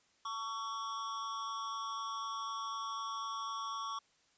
square tone with amplitude modulation, 1122 Hz, C#6, 21 cents sharp, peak -35 dBFS, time 0.25-3.99 s, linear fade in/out 5 ms, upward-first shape sine, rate 224 Hz, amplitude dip 75%, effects white hiss -71 dBFS RMS until 4.37 s + resampled to 16000 Hz

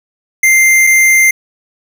square tone pair in turn, 2093 / 2093 Hz, C7 / C7, 0 / 0 cents, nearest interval unison, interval 0 cents, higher neither, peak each -6 dBFS, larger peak neither, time 0.43-0.87 / 0.87-1.31 s, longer neither, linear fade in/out 5 ms, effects none

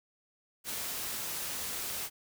white noise, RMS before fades -37 dBFS, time 0.64-2.1 s, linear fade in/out 50 ms, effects none

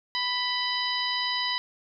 harmonic tone with a mistuned harmonic, 987.8 Hz, B5, in tune, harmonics 1 / 2 / 3 / 4 / 5, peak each -32 / -32 / -32 / -32 / -32 dBFS, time 0.15-1.58 s, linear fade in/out 0 ms, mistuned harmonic 3, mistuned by +46 cents, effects none

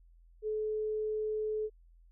sine tone, 430 Hz, A4, 40 cents flat, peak -31 dBFS, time 0.42-1.7 s, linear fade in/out 50 ms, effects added 42 Hz sine -57 dBFS peak until 2.11 s

